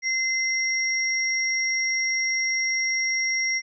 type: tone pair together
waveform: sine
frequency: 2065 / 5600 Hz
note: C7 / F8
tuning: -23 / +4 cents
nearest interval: octave + perfect fourth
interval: 1727 cents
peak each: -23 / -27 dBFS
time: 0.02-3.62 s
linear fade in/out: 50 ms
effects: none